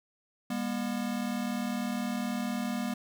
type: tone pair together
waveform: square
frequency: 201.6 / 241.5 Hz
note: G3 / B3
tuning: +49 / -39 cents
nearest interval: minor third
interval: 312 cents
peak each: -35 / -33 dBFS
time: 0.5-2.94 s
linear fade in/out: 5 ms
effects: none